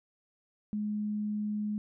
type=tone; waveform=sine; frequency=210 Hz; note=G#3; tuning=19 cents sharp; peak=-30 dBFS; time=0.73-1.78 s; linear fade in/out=0 ms; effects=none